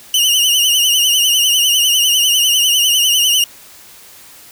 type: tone with vibrato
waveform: sawtooth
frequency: 2932 Hz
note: F#7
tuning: 16 cents flat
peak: -7 dBFS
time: 0.14-3.44 s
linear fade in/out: 2 ms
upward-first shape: triangle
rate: 10 Hz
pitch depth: 100 cents each way
effects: white hiss -40 dBFS RMS until 4.51 s